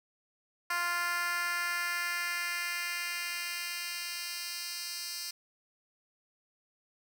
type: tone with high-pass filter sweep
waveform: 10% pulse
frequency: 348.4 Hz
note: F4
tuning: 4 cents flat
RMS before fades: -35 dBFS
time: 0.7-5.31 s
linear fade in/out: 5 ms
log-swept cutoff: 1200 to 4400 Hz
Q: 1.5
effects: none